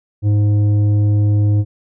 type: tone with tanh clipping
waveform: sine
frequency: 103.8 Hz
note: G#2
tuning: in tune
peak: -12 dBFS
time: 0.22-1.65 s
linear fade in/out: 50 ms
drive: 8 dB
effects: none